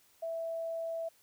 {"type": "tone", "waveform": "sine", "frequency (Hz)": 659.3, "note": "E5", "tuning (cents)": 0, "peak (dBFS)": -34, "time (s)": [0.22, 1.09], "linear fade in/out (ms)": 10, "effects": ["white hiss -66 dBFS RMS until 1.22 s"]}